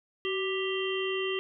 harmonic tone with a mistuned harmonic, 393.7 Hz, G4, 8 cents sharp, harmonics 1 / 3 / 5 / 7 / 8, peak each -30 / -40 / -39 / -36 / -37 dBFS, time 0.25-1.39 s, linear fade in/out 0 ms, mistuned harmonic 1, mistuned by -61 cents, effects none

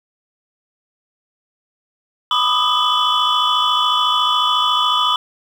sine tone cluster, 993 / 1206 / 1260 / 3036 / 3419 Hz, B5 / D6 / D#6 / F#7 / G#7, +9 / +46 / +21 / +44 / +50 cents, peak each -19 dBFS, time 2.31-5.16 s, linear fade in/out 2 ms, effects tanh soft clip ceiling -7 dBFS + 7-bit

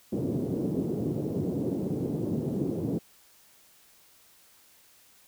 white band-pass noise, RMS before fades -30 dBFS, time 0.12-2.99 s, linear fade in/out 10 ms, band 110 to 380 Hz, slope 24 dB/octave, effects white hiss -59 dBFS RMS until 5.27 s

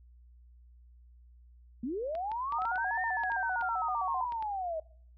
sine linear two-way sweep, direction up then down, 218.8 to 1833 to 616 Hz, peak -32 dBFS, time 1.83-4.8 s, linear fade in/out 5 ms, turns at 3.02 s
clicks, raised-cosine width 0.3 ms, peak -31 dBFS, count 11, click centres 2.152 / 2.317 / 2.523 / 2.62 / 2.654 / 2.758 / 3.236 / 3.319 / 3.611 / 4.322 / 4.425 s
sine tone with vibrato, 830.6 Hz, G#5, in tune, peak -32 dBFS, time 2.52-4.25 s, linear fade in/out 5 ms, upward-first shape square, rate 7.7 Hz, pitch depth 190 cents each way
effects noise-tail reverb RT60 0.6 s tail -24 dB re dry + added 60 Hz sine -54 dBFS peak until 5.17 s

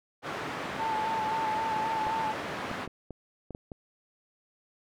white band-pass noise, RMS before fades -36 dBFS, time 0.22-2.88 s, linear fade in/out 50 ms, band 110 to 1500 Hz, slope 12 dB/octave
sine tone with vibrato, 880 Hz, A5, in tune, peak -28 dBFS, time 0.79-2.33 s, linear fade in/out 20 ms, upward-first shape square, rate 3.8 Hz, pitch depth 25 cents each way
clicks, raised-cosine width 2 ms, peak -26 dBFS, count 7, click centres 2.068 / 2.714 / 2.876 / 3.107 / 3.507 / 3.549 / 3.718 s
effects none

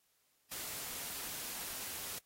white noise, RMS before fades -43 dBFS, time 0.51-2.19 s, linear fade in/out 10 ms, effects white hiss -75 dBFS RMS until 2.25 s + AAC 48 kbps

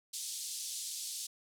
white band-pass noise, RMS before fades -41 dBFS, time 0.13-1.27 s, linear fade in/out 10 ms, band 3700 to 10000 Hz, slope 24 dB/octave, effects none

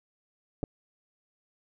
clicks, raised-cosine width 2 ms, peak -19 dBFS, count 2, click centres 0.631 / 0.638 s, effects none

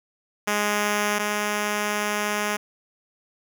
5% pulse tone pair in turn, 207.7 / 208.4 Hz, G#3 / G#3, 0 / +6 cents, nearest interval unison, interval 6 cents, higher second, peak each -10 / -12 dBFS, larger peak first, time 0.47-1.19 / 1.19-2.57 s, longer second, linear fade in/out 10 ms, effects none

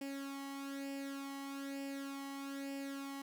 sawtooth tone with flanger, 276 Hz, C#4, 7 cents flat, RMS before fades -44 dBFS, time 0.01-3.22 s, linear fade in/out 5 ms, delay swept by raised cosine 0.39 to 0.99 ms, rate 1.1 Hz, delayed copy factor +0.65, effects none

